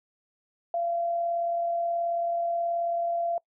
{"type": "tone with amplitude modulation", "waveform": "sine", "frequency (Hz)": 684, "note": "F5", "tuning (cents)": -36, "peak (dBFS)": -24, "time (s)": [0.74, 3.38], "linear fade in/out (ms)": 2, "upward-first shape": "sine", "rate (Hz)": 38.6, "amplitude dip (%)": 25, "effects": ["noise-tail reverb RT60 0.1 s tail -24 dB re dry"]}